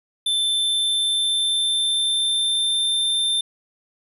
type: tone with pitch glide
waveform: square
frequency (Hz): 3539 to 3578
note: A7 to A7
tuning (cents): +9 to +28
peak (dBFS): -19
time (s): 0.26-3.41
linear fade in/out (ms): 5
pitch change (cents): +19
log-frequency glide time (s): 0.37-2.9
effects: resampled to 32000 Hz